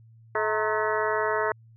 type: harmonic tone with a mistuned harmonic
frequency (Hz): 215.1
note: A3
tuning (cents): -39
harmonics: 2 / 3 / 4 / 5 / 6 / 7 / 8 / 9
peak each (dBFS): -28 / -30 / -31 / -32 / -33 / -33 / -34 / -35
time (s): 0.35-1.52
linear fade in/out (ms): 2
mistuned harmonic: 4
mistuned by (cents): +120
effects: added 113 Hz sine -50 dBFS peak until 1.76 s